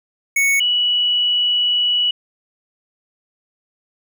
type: tone pair in turn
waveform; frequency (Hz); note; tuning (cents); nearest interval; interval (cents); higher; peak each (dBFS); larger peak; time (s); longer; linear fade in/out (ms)
square / sine; 2217 / 2941; C#7 / F#7; 0 / -11; perfect fourth; 489; second; -14; neither; 0.36-0.6 / 0.6-2.11; second; 5
effects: none